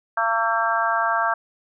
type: harmonic tone with a mistuned harmonic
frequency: 227.5 Hz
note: A#3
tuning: 42 cents flat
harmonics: 3 / 4 / 5 / 6 / 7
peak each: -25 / -25 / -25 / -25 / -25 dBFS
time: 0.17-1.34 s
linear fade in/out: 5 ms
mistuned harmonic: 6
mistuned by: -29 cents
effects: none